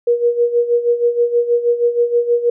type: tone with tremolo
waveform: sine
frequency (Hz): 476.8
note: A#4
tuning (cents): +39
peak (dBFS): -9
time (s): 0.07-2.5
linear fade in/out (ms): 5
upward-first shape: sine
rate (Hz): 6.3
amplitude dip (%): 75
effects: none